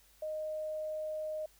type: tone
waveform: sine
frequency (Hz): 619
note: D#5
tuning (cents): -9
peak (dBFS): -35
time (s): 0.22-1.46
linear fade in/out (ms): 5
effects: added 50 Hz sine -67 dBFS peak until 1.59 s + white hiss -65 dBFS RMS until 1.59 s